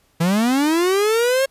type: linear sweep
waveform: 45% pulse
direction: up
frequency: 160 to 547 Hz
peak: -15 dBFS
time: 0.2-1.46 s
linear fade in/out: 10 ms
effects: pink hiss -60 dBFS RMS until 1.5 s + resampled to 32000 Hz